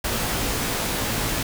pink noise with comb filter, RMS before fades -25 dBFS, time 0.04-1.43 s, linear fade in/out 5 ms, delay 18 ms, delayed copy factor +0.55, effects none

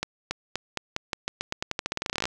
accelerating click train, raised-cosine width 0.2 ms, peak -10 dBFS, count 25, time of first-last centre 0.03-2.255 s, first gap 280 ms, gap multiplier 0.88, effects none

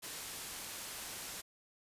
white low-pass noise, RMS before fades -45 dBFS, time 0.02-1.42 s, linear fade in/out 20 ms, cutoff 12000 Hz, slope 12 dB/octave, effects resampled to 32000 Hz

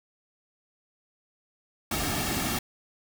pink noise with comb filter, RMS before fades -29 dBFS, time 1.91-2.59 s, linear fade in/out 5 ms, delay 2 ms, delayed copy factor -0.6, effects none

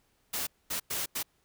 white noise bursts at uneven times, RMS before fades -33 dBFS, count 4, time 0.33-0.47 / 0.7-0.8 / 0.9-1.06 / 1.15-1.23 s, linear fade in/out 10 ms, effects pink hiss -71 dBFS RMS until 1.44 s

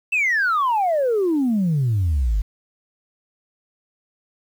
sine exponential sweep, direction down, 2700 to 46.25 Hz, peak -15 dBFS, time 0.12-2.42 s, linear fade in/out 10 ms, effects tanh soft clip ceiling -14 dBFS + 8-bit

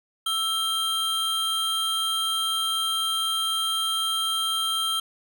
square tone pair together, 1318.5 / 3182 Hz, E6 / G7, 0 / +25 cents, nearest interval octave + minor third, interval 1525 cents, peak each -30 / -25 dBFS, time 0.26-5 s, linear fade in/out 5 ms, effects none

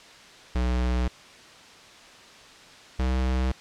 square tone pair in turn, 61.74 / 64.04 Hz, B1 / C2, 0 / -37 cents, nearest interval minor second, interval 63 cents, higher second, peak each -23 dBFS, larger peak neither, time 0.55-1.08 / 2.99-3.52 s, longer neither, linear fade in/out 5 ms, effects white hiss -48 dBFS RMS until 3.6 s + low-pass 5000 Hz 12 dB/octave

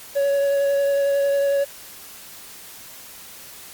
triangle tone with vibrato, 560 Hz, C#5, 18 cents sharp, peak -15 dBFS, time 0.15-1.65 s, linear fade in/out 20 ms, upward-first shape sine, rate 11 Hz, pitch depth 12 cents each way, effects white hiss -41 dBFS RMS until 3.73 s + Opus 48 kbps

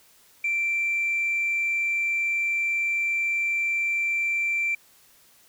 sine tone, 2349 Hz, D7, in tune, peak -21 dBFS, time 0.44-4.75 s, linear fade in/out 5 ms, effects tanh soft clip ceiling -19 dBFS + white hiss -57 dBFS RMS until 5.48 s

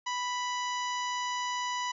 harmonic tone, 987.8 Hz, B5, in tune, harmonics 1 / 2 / 3 / 4 / 5 / 6 / 7, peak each -32 / -38 / -40 / -45 / -47 / -44 / -47 dBFS, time 0.06-1.92 s, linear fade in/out 10 ms, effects none

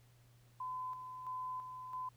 sine tone with tremolo, 1016 Hz, B5, 49 cents sharp, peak -39 dBFS, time 0.6-2.09 s, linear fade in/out 5 ms, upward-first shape square, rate 1.5 Hz, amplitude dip 50%, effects added 120 Hz sine -63 dBFS peak until 2.16 s + pink hiss -71 dBFS RMS until 2.16 s

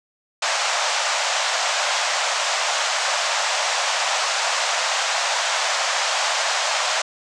pink band-pass noise, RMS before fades -22 dBFS, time 0.42-7.02 s, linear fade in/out 5 ms, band 590 to 7700 Hz, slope 48 dB/octave, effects none

